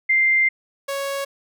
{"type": "tone pair in turn", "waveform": ["sine", "sawtooth"], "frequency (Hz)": [2093, 554.4], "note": ["C7", "C#5"], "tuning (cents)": [0, 0], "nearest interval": "octave + major seventh", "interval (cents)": 2300, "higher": "first", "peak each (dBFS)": [-14, -20], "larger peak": "first", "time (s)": [[0.09, 0.49], [0.88, 1.25]], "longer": "first", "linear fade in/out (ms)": 10, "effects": []}